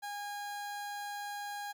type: tone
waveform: 30% pulse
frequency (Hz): 818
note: G#5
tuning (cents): -26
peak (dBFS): -36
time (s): 0.02-1.73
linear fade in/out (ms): 20
effects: 12-bit